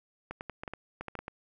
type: clicks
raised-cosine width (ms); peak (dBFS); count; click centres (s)
0.5; -23; 11; 0.31 / 0.409 / 0.497 / 0.635 / 0.678 / 0.736 / 1.01 / 1.083 / 1.153 / 1.19 / 1.281
effects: none